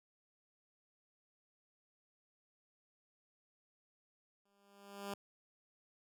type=tone with exponential growth; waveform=10% pulse; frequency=200 Hz; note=G3; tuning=35 cents sharp; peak=-31 dBFS; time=4.45-5.14 s; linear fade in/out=5 ms; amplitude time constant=150 ms; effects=none